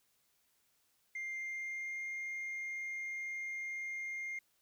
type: tone with pitch glide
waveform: sine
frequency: 2100 to 2117 Hz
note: C7 to C7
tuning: +6 to +20 cents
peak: -36 dBFS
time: 1.15-4.39 s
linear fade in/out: 5 ms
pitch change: +14 cents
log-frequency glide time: 1.26-2.05 s
effects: tanh soft clip ceiling -37 dBFS + white hiss -75 dBFS RMS until 4.61 s